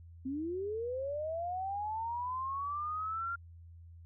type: linear sweep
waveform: sine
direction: up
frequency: 254.2 to 1396.9 Hz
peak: -34 dBFS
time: 0.25-3.36 s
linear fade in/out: 10 ms
effects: added 84 Hz sine -50 dBFS peak until 4.05 s